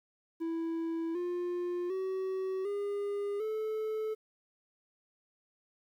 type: tone with pitch steps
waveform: triangle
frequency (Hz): 329.6 / 353.3 / 378.6 / 405.8 / 434.9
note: E4 / F4 / F#4 / G#4 / A4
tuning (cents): 0 / +20 / +40 / -40 / -20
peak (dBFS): -30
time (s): 0.4-4.15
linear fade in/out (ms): 20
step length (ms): 750
effects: 11-bit